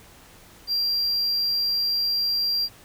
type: tone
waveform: triangle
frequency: 4746 Hz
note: D8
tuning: 17 cents sharp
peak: -20 dBFS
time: 0.67-2.69 s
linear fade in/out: 50 ms
effects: pink hiss -50 dBFS RMS until 2.84 s